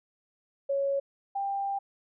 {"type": "tone pair in turn", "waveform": "sine", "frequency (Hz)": [554.4, 792.5], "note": ["C#5", "G5"], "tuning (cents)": [0, 19], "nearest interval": "tritone", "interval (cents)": 619, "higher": "second", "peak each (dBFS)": [-25, -28], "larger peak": "first", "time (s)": [[0.69, 1], [1.35, 1.79]], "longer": "second", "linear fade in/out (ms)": 10, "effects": []}